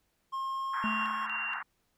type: tone with pitch glide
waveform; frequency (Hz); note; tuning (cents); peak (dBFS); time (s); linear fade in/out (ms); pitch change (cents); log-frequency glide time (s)
triangle; 1070 to 1083.1; C6 to C#6; +38 to -40; -30; 0.32-1.27; 20; +22; 0.51-1.05
type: band-pass noise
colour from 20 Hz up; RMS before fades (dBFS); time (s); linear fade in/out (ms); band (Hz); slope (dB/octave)
white; -38; 0.73-1.63; 10; 860 to 1800; 48
type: tone with tremolo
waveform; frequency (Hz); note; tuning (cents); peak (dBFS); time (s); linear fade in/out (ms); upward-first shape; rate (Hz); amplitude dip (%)
sine; 2767; F7; -17; -33; 0.82-1.62; 50; square; 2.1; 70
type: tone with exponential decay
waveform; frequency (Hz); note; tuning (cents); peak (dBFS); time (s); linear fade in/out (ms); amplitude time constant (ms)
triangle; 217.5; A3; -20; -28; 0.84-1.63; 0; 170
effects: pink hiss -75 dBFS RMS until 1.97 s